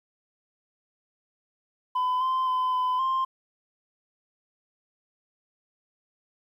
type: tone with pitch steps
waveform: sine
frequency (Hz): 1007 / 1036 / 1018 / 1010 / 1050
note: B5 / C6 / C6 / B5 / C6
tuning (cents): +33 / -17 / -48 / +39 / +6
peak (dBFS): -20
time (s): 1.95-3.25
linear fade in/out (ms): 10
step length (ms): 260
effects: tanh soft clip ceiling -22 dBFS + 10-bit